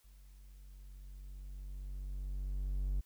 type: tone with level ramp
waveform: triangle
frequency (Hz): 47.62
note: G1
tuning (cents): -49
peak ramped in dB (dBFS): -54 to -29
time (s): 0.04-3.01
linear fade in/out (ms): 10
effects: white hiss -71 dBFS RMS until 3.05 s